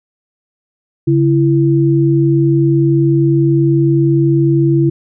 sine tone pair together, 140.3 / 333.7 Hz, C#3 / E4, +21 / +21 cents, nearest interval octave + minor third, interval 1500 cents, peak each -11 dBFS, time 1.07-4.9 s, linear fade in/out 10 ms, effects none

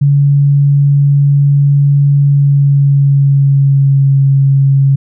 sine tone with pitch glide, 141.8 to 137.29 Hz, C#3 to C#3, +40 to -16 cents, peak -5 dBFS, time 0.01-4.96 s, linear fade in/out 10 ms, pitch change -56 cents, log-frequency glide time 2.2-4.18 s, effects none

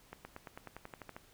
accelerating click train, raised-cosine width 0.5 ms, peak -30 dBFS, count 12, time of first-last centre 0.13-1.165 s, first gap 120 ms, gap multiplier 0.95, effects pink hiss -63 dBFS RMS until 1.33 s

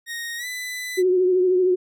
sawtooth tone with pitch glide, 1864.7 to 1998.5 Hz, A#6 to B6, 0 to +20 cents, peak -25 dBFS, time 0.06-1.03 s, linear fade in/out 50 ms, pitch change +120 cents, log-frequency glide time 0.37-0.46 s
sine tone with vibrato, 366.9 Hz, F#4, 15 cents flat, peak -15 dBFS, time 0.97-1.76 s, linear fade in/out 20 ms, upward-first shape triangle, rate 13 Hz, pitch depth 47 cents each way
effects none

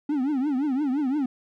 triangle tone with vibrato, 277.2 Hz, C#4, in tune, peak -20 dBFS, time 0.09-1.26 s, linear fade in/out 5 ms, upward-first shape triangle, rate 5.8 Hz, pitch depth 210 cents each way, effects none

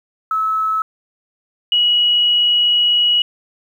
sine tone pair in turn, 1298 / 2914 Hz, E6 / F#7, -27 / -27 cents, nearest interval octave + major second, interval 1400 cents, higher second, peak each -15 / -11 dBFS, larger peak second, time 0.31-0.82 / 1.72-3.22 s, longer second, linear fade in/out 2 ms, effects 8-bit

